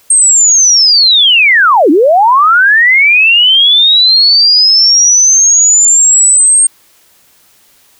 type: linear two-way sweep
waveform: sine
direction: down then up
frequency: 8600 to 271.7 to 8600 Hz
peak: -3 dBFS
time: 0.1-6.67 s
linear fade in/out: 5 ms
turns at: 1.9 s
effects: white hiss -47 dBFS RMS until 7.99 s